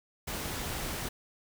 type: noise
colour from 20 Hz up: pink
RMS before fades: -36 dBFS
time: 0.27-1.09 s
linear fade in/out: 10 ms
effects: none